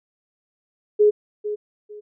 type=tone with echo; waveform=sine; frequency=419 Hz; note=G#4; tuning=15 cents sharp; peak=-11 dBFS; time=0.99-1.11 s; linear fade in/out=20 ms; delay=450 ms; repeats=2; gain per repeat=-12 dB; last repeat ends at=2.01 s; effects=none